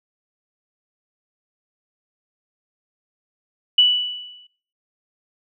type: tone with exponential decay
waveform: sine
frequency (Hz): 2960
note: F#7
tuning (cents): 0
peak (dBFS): -8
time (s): 3.78-4.47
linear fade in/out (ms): 5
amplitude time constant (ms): 150
effects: noise-tail reverb RT60 0.5 s tail -20 dB re dry